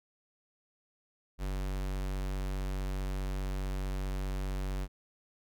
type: tone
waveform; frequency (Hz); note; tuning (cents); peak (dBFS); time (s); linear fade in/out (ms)
square; 47.63; G1; -49; -33; 1.38-4.88; 50
effects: none